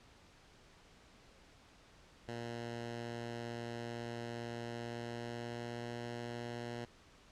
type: tone with pitch glide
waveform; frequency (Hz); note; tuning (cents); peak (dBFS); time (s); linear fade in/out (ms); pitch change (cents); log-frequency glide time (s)
10% pulse; 117.8 to 119.1; A#2 to A#2; +19 to +38; -33; 2.28-6.85; 5; +19; 4.7-5.92
effects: pink hiss -62 dBFS RMS until 7.31 s + low-pass 6000 Hz 12 dB/octave